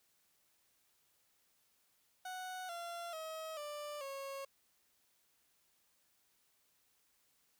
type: tone with pitch steps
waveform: 30% pulse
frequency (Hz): 740 / 686.5 / 636.8 / 590.7 / 548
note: F#5 / F5 / D#5 / D5 / C#5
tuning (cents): 0 / -30 / +40 / +10 / -20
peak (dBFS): -40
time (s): 2.25-4.45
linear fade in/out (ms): 5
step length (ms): 440
effects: white hiss -75 dBFS RMS until 7.59 s